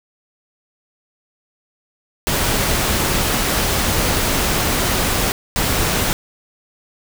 pink noise bursts at uneven times, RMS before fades -18 dBFS, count 2, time 2.27-5.32 / 5.56-6.13 s, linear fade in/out 0 ms, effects none

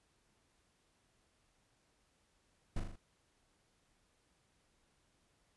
brown noise with echo, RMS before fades -35 dBFS, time 2.76-2.8 s, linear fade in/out 5 ms, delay 40 ms, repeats 4, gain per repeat -4 dB, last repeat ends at 2.96 s, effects pink hiss -75 dBFS RMS until 5.56 s + resampled to 24000 Hz

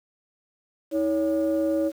sine tone pair together, 320.2 / 561.2 Hz, D#4 / C#5, +50 / +21 cents, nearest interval minor seventh, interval 971 cents, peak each -22 / -23 dBFS, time 0.91-1.92 s, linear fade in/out 50 ms, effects tanh soft clip ceiling -16 dBFS + 8-bit

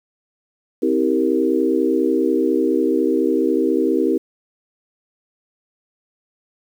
sine chord, C dominant seventh, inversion none, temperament equal with one note detuned, 261.6 / 321.9 / 392 / 466.2 Hz, C4 / E4 / G4 / Bb4, 0 / -41 / 0 / 0 cents, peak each -21 / -19 / -20 / -22 dBFS, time 0.82-4.18 s, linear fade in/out 10 ms, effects 8-bit

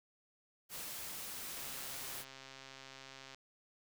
white noise, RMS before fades -45 dBFS, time 0.69-2.25 s, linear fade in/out 50 ms
click train, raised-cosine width 0.2 ms, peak -34 dBFS, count 239, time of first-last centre 1.57-3.346 s, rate 134 Hz
effects none

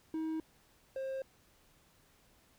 triangle tone pair in turn, 318.2 / 532.4 Hz, D#4 / C5, +39 / +30 cents, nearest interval major sixth, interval 891 cents, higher second, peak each -32 / -34 dBFS, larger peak first, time 0.14-0.4 / 0.96-1.22 s, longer neither, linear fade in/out 2 ms, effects pink hiss -67 dBFS RMS until 2.58 s

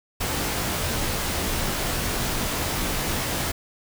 pink noise with comb filter, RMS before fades -26 dBFS, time 0.2-3.52 s, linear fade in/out 10 ms, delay 19 ms, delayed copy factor -0.55, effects none

